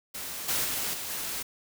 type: noise with level steps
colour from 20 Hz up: white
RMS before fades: -37 / -28 / -31 / -36 / -34 dBFS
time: 0.14-1.43 s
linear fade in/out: 10 ms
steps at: 0.48 / 0.64 / 0.93 / 1.09 s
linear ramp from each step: 10 ms
effects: none